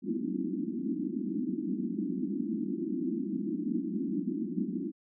white band-pass noise, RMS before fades -33 dBFS, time 0.02-4.92 s, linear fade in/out 50 ms, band 180 to 340 Hz, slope 96 dB/octave, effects none

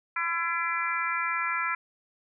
harmonic tone, 337.3 Hz, E4, 40 cents sharp, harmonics 3 / 4 / 5 / 6 / 7, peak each -34 / -30 / -34 / -34 / -33 dBFS, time 0.16-1.75 s, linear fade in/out 5 ms, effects none

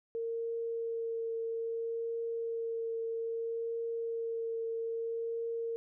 sine tone with vibrato, 458.4 Hz, A#4, 29 cents flat, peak -33 dBFS, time 0.15-5.76 s, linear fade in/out 0 ms, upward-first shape triangle, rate 0.61 Hz, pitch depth 12 cents each way, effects none

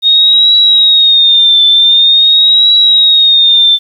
sine tone with vibrato, 3708 Hz, A#7, 10 cents flat, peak -3 dBFS, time 0.02-3.79 s, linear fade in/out 50 ms, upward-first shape triangle, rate 0.46 Hz, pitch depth 88 cents each way, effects 7-bit

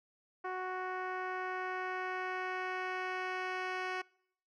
10% pulse tone with low-pass filter sweep, 370 Hz, F#4, in tune, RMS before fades -38 dBFS, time 0.44-4.02 s, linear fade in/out 10 ms, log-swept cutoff 1300 to 3400 Hz, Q 1, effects noise-tail reverb RT60 0.7 s tail -25 dB re dry

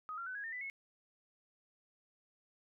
sine tone with pitch steps, 1255 / 1376.5 / 1509.8 / 1656 / 1816.3 / 1992.2 / 2185 Hz, D#6 / F6 / F#6 / G#6 / A#6 / B6 / C#7, +15 / -25 / +35 / -5 / -45 / +15 / -26 cents, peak -40 dBFS, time 0.09-0.699 s, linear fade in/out 0 ms, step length 87 ms, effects none

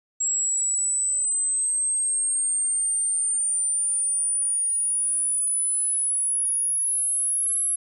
sine linear sweep, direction up, 7630 to 10910 Hz, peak -21 dBFS, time 0.2-7.76 s, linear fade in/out 10 ms, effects none

